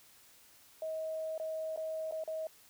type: tone with dropouts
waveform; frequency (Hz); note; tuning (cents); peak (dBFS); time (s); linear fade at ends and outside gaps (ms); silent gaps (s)
sine; 635; D#5; +35; -35; 0.82-2.47; 2; 1.379-1.398 / 1.762-1.774 / 2.112-2.122 / 2.238-2.276
effects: white hiss -61 dBFS RMS until 2.69 s